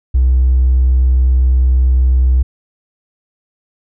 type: tone with hard clipping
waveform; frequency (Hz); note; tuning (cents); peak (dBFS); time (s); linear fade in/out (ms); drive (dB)
sine; 63.7; C2; -46; -8; 0.14-2.43; 10; 1
effects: none